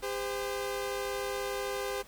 sawtooth tone pair together, 401.4 / 514.7 Hz, G4 / C5, +41 / -29 cents, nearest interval major third, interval 430 cents, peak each -31 / -32 dBFS, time 0.02-2.03 s, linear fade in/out 20 ms, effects added 44 Hz sine -53 dBFS peak until 2.07 s + pink hiss -55 dBFS RMS until 2.07 s

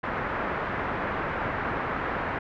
white low-pass noise, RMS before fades -30 dBFS, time 0.03-2.39 s, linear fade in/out 10 ms, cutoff 1700 Hz, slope 24 dB/octave, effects none

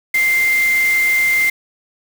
sine tone in noise, 2093 Hz, C7, in tune, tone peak -12 dBFS, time 0.14-1.5 s, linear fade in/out 5 ms, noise white, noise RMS -27 dBFS, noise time 0.14-1.5 s, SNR +12 dB, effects none

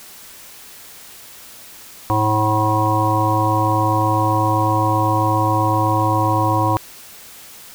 harmonic tone, 107.7 Hz, A2, 37 cents flat, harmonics 1 / 3 / 5 / 7 / 9 / 10, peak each -19 / -22 / -25 / -23 / -19 / -23 dBFS, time 2.1-6.77 s, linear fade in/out 0 ms, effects white hiss -40 dBFS RMS until 7.74 s

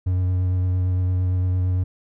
triangle tone with vibrato, 91.4 Hz, F#2, 21 cents flat, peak -16 dBFS, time 0.06-1.84 s, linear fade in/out 10 ms, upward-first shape triangle, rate 8.8 Hz, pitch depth 18 cents each way, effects none

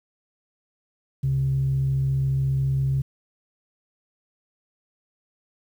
sine tone pair together, 69.3 / 134.89 Hz, C#2 / C#3, 0 / -47 cents, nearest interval octave, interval 1153 cents, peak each -31 / -19 dBFS, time 1.23-3.02 s, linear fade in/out 10 ms, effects tanh soft clip ceiling -15 dBFS + 9-bit

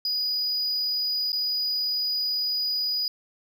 sine tone with dropouts, 4931 Hz, D#8, 16 cents flat, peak -21 dBFS, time 0.05-3.08 s, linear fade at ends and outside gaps 2 ms, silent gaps 1.32-1.329 s, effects tanh soft clip ceiling -23 dBFS

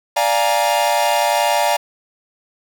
45% pulse chord, Bb dominant seventh, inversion first, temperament equal, 587.3 / 698.5 / 830.6 / 932.3 Hz, D5 / F5 / Ab5 / Bb5, 0 / 0 / 0 / 0 cents, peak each -20 dBFS, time 0.16-1.77 s, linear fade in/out 10 ms, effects none

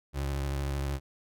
30% pulse tone with vibrato, 69.3 Hz, C#2, in tune, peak -27 dBFS, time 0.13-1 s, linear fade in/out 50 ms, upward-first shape square, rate 13 Hz, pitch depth 33 cents each way, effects none

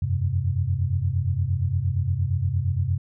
sine chord, F suspended second, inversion none, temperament equal with one note detuned, 87.31 / 95.93 / 130.81 Hz, F2 / G2 / C3, 0 / -37 / 0 cents, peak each -26 / -24 / -26 dBFS, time 0.02-2.98 s, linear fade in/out 5 ms, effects none

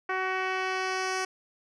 10% pulse tone with low-pass filter sweep, 375.5 Hz, F#4, 26 cents sharp, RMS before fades -30 dBFS, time 0.09-1.25 s, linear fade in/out 5 ms, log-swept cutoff 1900 to 7000 Hz, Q 1.3, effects none

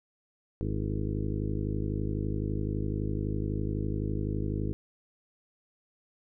harmonic tone with a mistuned harmonic, 51.91 Hz, G#1, in tune, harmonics 1 / 2 / 3 / 4 / 5 / 6 / 7 / 8 / 9, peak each -34 / -33 / -37 / -38 / -41 / -38 / -43 / -41 / -46 dBFS, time 0.61-4.73 s, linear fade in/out 0 ms, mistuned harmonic 7, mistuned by -73 cents, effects none

